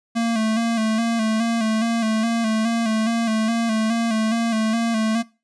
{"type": "tone with vibrato", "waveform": "square", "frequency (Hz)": 225, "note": "A3", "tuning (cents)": 39, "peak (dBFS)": -19, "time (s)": [0.15, 5.23], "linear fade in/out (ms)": 20, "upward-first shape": "square", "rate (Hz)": 2.4, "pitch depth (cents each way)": 43, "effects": ["noise-tail reverb RT60 0.3 s tail -21 dB re dry", "resampled to 22050 Hz"]}